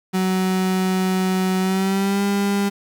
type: tone with pitch glide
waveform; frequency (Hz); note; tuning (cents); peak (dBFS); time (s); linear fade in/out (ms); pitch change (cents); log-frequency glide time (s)
35% pulse; 186.9 to 200.3; F#3 to G3; +18 to +38; -16; 0.13-2.7; 20; +120; 1.6-2.23
effects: 8-bit